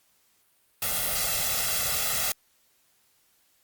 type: noise with comb filter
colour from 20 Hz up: white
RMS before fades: -27 dBFS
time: 0.82-2.32 s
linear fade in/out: 2 ms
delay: 1.5 ms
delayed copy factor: +0.95
effects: white hiss -66 dBFS RMS until 3.63 s + Opus 48 kbps